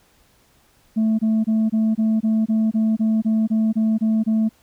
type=tone bursts; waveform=sine; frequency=220 Hz; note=A3; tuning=in tune; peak=-13 dBFS; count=14; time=0.96-4.492 s; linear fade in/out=20 ms; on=230 ms; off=24 ms; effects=tanh soft clip ceiling -14 dBFS + pink hiss -58 dBFS RMS until 4.62 s